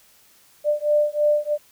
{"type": "beating tone pair", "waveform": "sine", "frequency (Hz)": [593, 596.1], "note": ["D5", "D5"], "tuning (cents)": [17, 26], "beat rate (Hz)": 3.1, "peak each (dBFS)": -20, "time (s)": [0.64, 1.58], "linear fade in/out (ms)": 50, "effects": ["white hiss -55 dBFS RMS until 1.71 s"]}